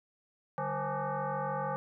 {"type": "tone with frequency modulation", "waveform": "sine", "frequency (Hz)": 146.83, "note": "D3", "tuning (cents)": 0, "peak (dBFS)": -31, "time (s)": [0.58, 1.76], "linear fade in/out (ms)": 0, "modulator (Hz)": 340, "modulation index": 3.3, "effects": []}